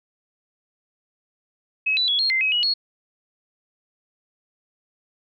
sine tone with pitch steps, 2563 / 3969 / 3362 / 4245 / 2080 / 2547 / 2911 / 4327 Hz, E7 / B7 / G#7 / C8 / C7 / D#7 / F#7 / C#8, -49 / +8 / +20 / +24 / -11 / +40 / -29 / -43 cents, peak -18 dBFS, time 1.86-2.74 s, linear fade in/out 10 ms, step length 110 ms, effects none

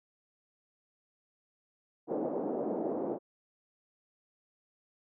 pink band-pass noise, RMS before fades -34 dBFS, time 2.07-3.19 s, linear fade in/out 50 ms, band 250 to 660 Hz, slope 24 dB/octave, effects none

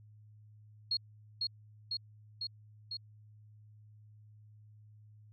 sine tone with echo, 4300 Hz, C8, 47 cents sharp, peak -29 dBFS, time 0.91-0.97 s, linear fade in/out 5 ms, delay 500 ms, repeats 4, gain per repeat -2 dB, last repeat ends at 2.97 s, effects added 106 Hz sine -55 dBFS peak until 5.32 s

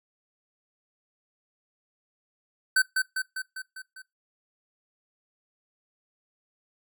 square tone with echo, 1530 Hz, G6, 42 cents flat, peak -19 dBFS, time 2.76-2.82 s, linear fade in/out 5 ms, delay 200 ms, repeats 6, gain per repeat -4 dB, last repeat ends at 4.02 s, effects noise-tail reverb RT60 0.2 s tail -21 dB re dry

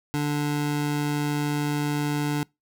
square tone pair together, 146.85 / 293.7 Hz, D3 / D4, 0 / 0 cents, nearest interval octave, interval 1200 cents, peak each -27 dBFS, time 0.14-2.43 s, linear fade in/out 0 ms, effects noise-tail reverb RT60 0.2 s tail -25 dB re dry

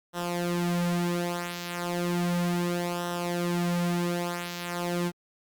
sawtooth tone with flanger, 174.61 Hz, F3, in tune, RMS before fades -29 dBFS, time 0.13-5.12 s, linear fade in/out 50 ms, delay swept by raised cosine 0.43 to 5.63 ms, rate 0.34 Hz, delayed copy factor -0.7, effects Opus 48 kbps

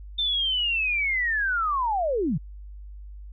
sine linear sweep, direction down, 3600 to 124 Hz, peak -22 dBFS, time 0.18-2.38 s, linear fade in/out 10 ms, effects added 50 Hz sine -38 dBFS peak until 3.32 s

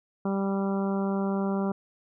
harmonic tone, 196 Hz, G3, in tune, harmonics 1 / 2 / 3 / 4 / 5 / 6 / 7, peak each -26 / -32 / -36 / -38 / -40 / -42 / -43 dBFS, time 0.25-1.72 s, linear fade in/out 5 ms, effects none

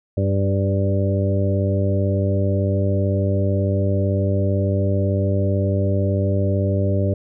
harmonic tone with a mistuned harmonic, 98 Hz, G2, in tune, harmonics 1 / 2 / 3 / 4 / 5 / 6, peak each -18 / -25 / -28 / -28 / -30 / -26 dBFS, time 0.17-7.14 s, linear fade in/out 5 ms, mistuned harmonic 5, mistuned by +17 cents, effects none

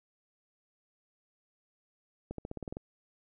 accelerating click train, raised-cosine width 2 ms, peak -25 dBFS, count 9, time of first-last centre 2.31-2.769 s, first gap 73 ms, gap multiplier 0.93, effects none

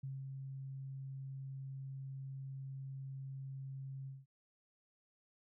sine tone with ADSR envelope, 134.9 Hz, C#3, 47 cents flat, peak -40 dBFS, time 0.03-4.26 s, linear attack 8 ms, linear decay 200 ms, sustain -3 dB, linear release 190 ms, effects none

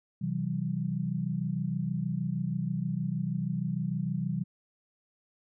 sine chord, C major, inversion none, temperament equal with one note detuned, 130.81 / 164.81 / 191.19 Hz, C3 / E3 / G3, 0 / 0 / -43 cents, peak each -34 / -32 / -33 dBFS, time 0.21-4.44 s, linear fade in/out 10 ms, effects none

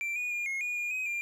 triangle tone with pitch steps, 2352 / 2458 / 2417 / 2158 / 2446 / 2425 / 2521 / 2392 Hz, D7 / D#7 / D7 / C#7 / D#7 / D#7 / D#7 / D7, +2 / -22 / +49 / -47 / -30 / -45 / +22 / +31 cents, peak -29 dBFS, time 0.01-1.21 s, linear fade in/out 0 ms, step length 150 ms, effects none

